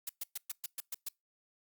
blue noise bursts, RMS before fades -38 dBFS, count 8, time 0.07-1.086 s, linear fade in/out 2 ms, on 22 ms, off 120 ms, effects noise-tail reverb RT60 0.2 s tail -25 dB re dry + Opus 48 kbps

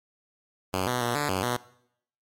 5% pulse tone with pitch steps, 93.7 / 123.9 / 119.7 / 146.4 / 94.3 / 122.2 Hz, F#2 / B2 / A#2 / D3 / F#2 / B2, +22 / +6 / +46 / -5 / +33 / -18 cents, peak -14 dBFS, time 0.73-1.57 s, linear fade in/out 10 ms, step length 140 ms, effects noise-tail reverb RT60 0.7 s tail -20 dB re dry + MP3 64 kbps

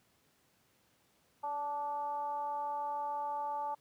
sine tone with frequency modulation, 873 Hz, A5, 14 cents flat, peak -34 dBFS, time 1.43-3.75 s, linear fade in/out 10 ms, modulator 296 Hz, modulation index 0.56, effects pink hiss -71 dBFS RMS until 3.8 s + high-pass 100 Hz 12 dB/octave

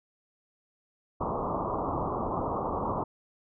white low-pass noise, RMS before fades -31 dBFS, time 1.2-3.04 s, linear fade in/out 10 ms, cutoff 1200 Hz, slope 96 dB/octave, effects none

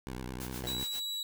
10% pulse tone with vibrato, 63.2 Hz, B1, 41 cents sharp, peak -30 dBFS, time 0.07-0.84 s, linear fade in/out 0 ms, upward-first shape sine, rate 9.9 Hz, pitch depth 100 cents each way
white noise with tremolo, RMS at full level -43 dBFS, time 0.4-1 s, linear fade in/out 5 ms, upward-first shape sine, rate 7.5 Hz, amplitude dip 80%
10% pulse tone with exponential decay, 120 Hz, B2, 49 cents flat, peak -28 dBFS, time 0.64-0.82 s, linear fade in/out 0 ms, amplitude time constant 37 ms
40% pulse tone, 3902 Hz, B7, 22 cents flat, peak -33 dBFS, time 0.67-1.23 s, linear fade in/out 2 ms
effects none

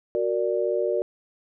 sine chord, Gb augmented, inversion none, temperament equal with one note detuned, 370 / 464.6 / 587.3 Hz, Gb4 / Bb4 / D5, 0 / -6 / 0 cents, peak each -26 dBFS, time 0.15-1.02 s, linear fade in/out 0 ms, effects none

